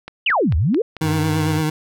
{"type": "click train", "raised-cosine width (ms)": 0.3, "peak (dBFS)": -16, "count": 5, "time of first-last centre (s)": [0.08, 0.967], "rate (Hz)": 4.51}
{"type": "exponential two-way sweep", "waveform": "sine", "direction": "down then up", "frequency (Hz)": [3175, 69.3, 506], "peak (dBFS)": -14, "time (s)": [0.26, 0.82], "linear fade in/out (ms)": 5, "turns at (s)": 0.56}
{"type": "tone with vibrato", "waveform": "25% pulse", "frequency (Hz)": 155.56, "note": "D#3", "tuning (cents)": 0, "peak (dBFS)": -14, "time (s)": [1.01, 1.7], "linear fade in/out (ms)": 5, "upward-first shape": "triangle", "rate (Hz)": 8.9, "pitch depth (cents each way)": 43}
{"type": "tone", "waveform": "square", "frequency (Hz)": 97.1, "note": "G2", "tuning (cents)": -16, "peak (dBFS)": -24, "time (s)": [1.01, 1.63], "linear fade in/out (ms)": 50}
{"effects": []}